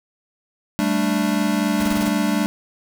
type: chord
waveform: square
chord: G suspended second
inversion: none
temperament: equal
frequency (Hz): 196 / 220 / 293.7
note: G3 / A3 / D4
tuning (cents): 0 / 0 / 0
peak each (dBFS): -23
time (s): 0.79-2.46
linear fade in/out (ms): 0
type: noise bursts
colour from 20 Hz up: pink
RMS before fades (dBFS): -29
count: 6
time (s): 1.8-2.083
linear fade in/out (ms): 2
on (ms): 28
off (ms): 23
effects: none